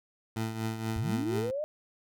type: tone with tremolo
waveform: 20% pulse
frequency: 111.5 Hz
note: A2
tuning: 23 cents sharp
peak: -24 dBFS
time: 0.36-1.51 s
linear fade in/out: 5 ms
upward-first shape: triangle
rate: 4.2 Hz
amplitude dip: 65%
type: linear sweep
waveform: sine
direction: up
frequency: 71.8 to 625 Hz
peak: -30 dBFS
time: 0.96-1.64 s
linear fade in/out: 0 ms
effects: none